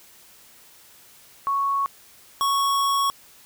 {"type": "tone pair in turn", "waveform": ["sine", "square"], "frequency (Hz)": [1108.7, 1108.7], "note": ["C#6", "C#6"], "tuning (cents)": [0, 0], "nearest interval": "unison", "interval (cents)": 0, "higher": "neither", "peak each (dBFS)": [-20, -20], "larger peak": "neither", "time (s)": [[1.47, 1.86], [2.41, 3.1]], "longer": "second", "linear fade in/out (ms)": 0, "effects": ["white hiss -51 dBFS RMS until 3.45 s"]}